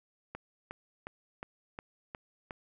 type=click train; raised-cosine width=0.5 ms; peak=-25 dBFS; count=7; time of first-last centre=0.35-2.508 s; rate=2.78 Hz; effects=none